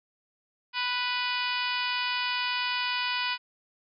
harmonic tone with a mistuned harmonic, 493.9 Hz, B4, in tune, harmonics 2 / 3 / 4 / 5 / 6 / 7 / 8 / 9 / 10, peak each -33 / -35 / -37 / -33 / -34 / -40 / -41 / -38 / -39 dBFS, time 0.73-3.38 s, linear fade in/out 50 ms, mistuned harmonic 8, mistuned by -17 cents, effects none

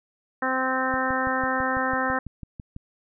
harmonic tone, 260 Hz, C4, 11 cents flat, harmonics 1 / 2 / 3 / 4 / 5 / 6 / 7, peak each -30 / -30 / -30 / -30 / -30 / -30 / -30 dBFS, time 0.42-2.19 s, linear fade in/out 5 ms
click train, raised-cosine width 5 ms, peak -24 dBFS, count 12, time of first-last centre 0.94-2.764 s, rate 6.03 Hz
effects none

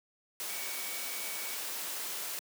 sine tone in noise, 2257 Hz, C#7, 31 cents sharp, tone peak -45 dBFS, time 0.49-1.55 s, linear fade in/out 0 ms, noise white, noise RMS -38 dBFS, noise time 0.4-2.39 s, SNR -10 dB, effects high-pass 300 Hz 12 dB/octave

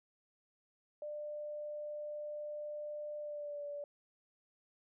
sine tone with pitch glide, 596 to 579 Hz, D5 to D5, +25 to -25 cents, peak -40 dBFS, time 1.02-3.84 s, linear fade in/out 2 ms, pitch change -50 cents, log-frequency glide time 3.2-3.65 s, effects none

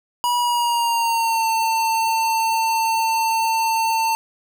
square tone with pitch glide, 969 to 898.9 Hz, B5 to A5, -33 to +37 cents, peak -18 dBFS, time 0.24-4.15 s, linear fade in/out 0 ms, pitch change -130 cents, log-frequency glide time 0.38-1.47 s, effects 9-bit

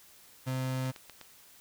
35% pulse tone, 130 Hz, C3, 11 cents flat, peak -29 dBFS, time 0.46-0.92 s, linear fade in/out 20 ms
clicks, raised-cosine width 0.2 ms, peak -28 dBFS, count 4, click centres 0.858 / 0.962 / 1.097 / 1.213 s
effects white hiss -57 dBFS RMS until 1.6 s

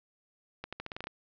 accelerating click train, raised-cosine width 0.3 ms, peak -22 dBFS, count 9, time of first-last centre 0.64-1.07 s, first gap 86 ms, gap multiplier 0.86, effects low-pass 5000 Hz 12 dB/octave

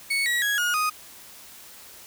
35% pulse tone with pitch steps, 2217 / 1918.9 / 1660.9 / 1437.5 / 1244.2 Hz, C#7 / A#6 / G#6 / F6 / D#6, 0 / +50 / 0 / +50 / 0 cents, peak -20 dBFS, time 0.1-0.9 s, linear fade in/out 10 ms, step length 160 ms, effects white hiss -46 dBFS RMS until 2.06 s

